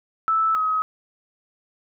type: tone pair in turn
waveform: sine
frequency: 1314 / 1270.7 Hz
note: E6 / D#6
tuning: -6 / +36 cents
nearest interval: minor second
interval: 58 cents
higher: first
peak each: -17 / -19 dBFS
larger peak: first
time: 0.28-0.55 / 0.55-0.82 s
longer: neither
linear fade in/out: 0 ms
effects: none